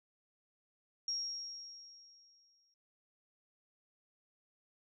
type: tone with exponential decay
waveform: sine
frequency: 5588 Hz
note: F8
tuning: in tune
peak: -33 dBFS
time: 1.08-2.74 s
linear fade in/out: 2 ms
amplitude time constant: 360 ms
effects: none